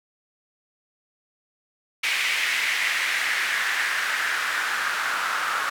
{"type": "noise with band-pass filter sweep", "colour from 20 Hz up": "white", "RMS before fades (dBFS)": -25, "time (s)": [2.03, 5.7], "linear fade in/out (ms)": 10, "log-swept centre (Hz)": [2300, 1300], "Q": 3.2, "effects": []}